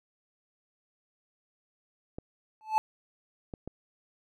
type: clicks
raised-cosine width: 2 ms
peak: -25 dBFS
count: 3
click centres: 2.185 / 3.538 / 3.676 s
type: tone with exponential growth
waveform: triangle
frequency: 870 Hz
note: A5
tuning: 20 cents flat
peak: -16 dBFS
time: 2.61-2.78 s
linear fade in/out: 0 ms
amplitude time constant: 36 ms
effects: none